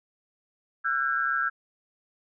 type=tone cluster; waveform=sine; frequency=1344 / 1488 / 1615 Hz; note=E6 / F#6 / G#6; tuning=+33 / +9 / -49 cents; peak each=-27 / -30 / -28 dBFS; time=0.84-1.5 s; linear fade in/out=20 ms; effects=none